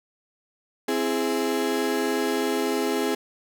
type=chord; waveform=35% pulse; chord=C augmented; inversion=none; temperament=equal with one note detuned; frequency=261.6 / 332.1 / 415.3 Hz; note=C4 / E4 / G#4; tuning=0 / +13 / 0 cents; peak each=-26 / -27 / -24 dBFS; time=0.88-3.15 s; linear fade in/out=5 ms; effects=none